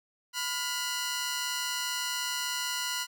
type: tone pair together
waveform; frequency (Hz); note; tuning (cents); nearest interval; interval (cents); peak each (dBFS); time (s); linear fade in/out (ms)
10% pulse; 996.3 / 1422; B5 / F6; +15 / +31; tritone; 616; -25; 0.33-3.07; 50
effects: none